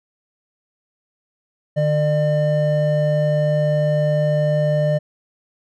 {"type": "tone pair together", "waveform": "triangle", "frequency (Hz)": [150.49, 601], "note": ["D3", "D5"], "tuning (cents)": [43, 40], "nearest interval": "2 octaves", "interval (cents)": 2397, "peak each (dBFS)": -16, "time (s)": [1.76, 4.99], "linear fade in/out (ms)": 20, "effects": []}